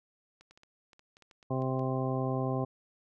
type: clicks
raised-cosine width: 0.2 ms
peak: -39 dBFS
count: 12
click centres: 0.41 / 0.51 / 0.575 / 0.634 / 0.932 / 0.994 / 1.169 / 1.223 / 1.312 / 1.428 / 1.621 / 1.794 s
type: harmonic tone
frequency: 130.81 Hz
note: C3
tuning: in tune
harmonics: 1 / 2 / 3 / 4 / 5 / 6 / 8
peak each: -32 / -35 / -37 / -38 / -39 / -40 / -41 dBFS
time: 1.5-2.65 s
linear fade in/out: 10 ms
effects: none